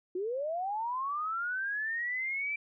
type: linear sweep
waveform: sine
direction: up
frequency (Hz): 348.3 to 2346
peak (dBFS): -31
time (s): 0.15-2.56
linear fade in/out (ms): 5
effects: none